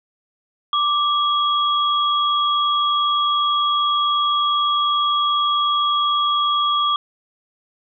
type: tone pair together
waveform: sine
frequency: 1174.7 / 3314 Hz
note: D6 / G#7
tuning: 0 / -4 cents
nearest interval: octave + tritone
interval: 1796 cents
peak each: -17 / -21 dBFS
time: 0.73-6.96 s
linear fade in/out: 2 ms
effects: none